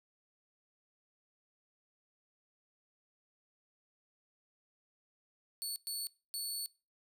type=tone bursts at uneven times; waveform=20% pulse; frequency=4435 Hz; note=C#8; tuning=in tune; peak=-31 dBFS; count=3; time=5.62-5.76 / 5.87-6.07 / 6.34-6.66 s; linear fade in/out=0 ms; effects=noise-tail reverb RT60 0.3 s tail -22 dB re dry